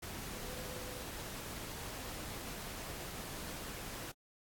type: tone in noise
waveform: sine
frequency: 504 Hz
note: B4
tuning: 35 cents sharp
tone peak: -51 dBFS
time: 0.33-1.02 s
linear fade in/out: 10 ms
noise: pink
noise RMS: -45 dBFS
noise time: 0.02-4.12 s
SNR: -9 dB
effects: AAC 64 kbps

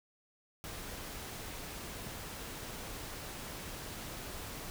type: noise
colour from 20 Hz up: pink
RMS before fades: -44 dBFS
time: 0.64-4.7 s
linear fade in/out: 0 ms
effects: none

